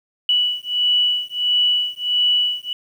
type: beating tone pair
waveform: sine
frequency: 2951 / 2952.5 Hz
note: F#7 / F#7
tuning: -5 / -4 cents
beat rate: 1.5 Hz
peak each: -19 dBFS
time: 0.29-2.73 s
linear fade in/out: 2 ms
effects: 8-bit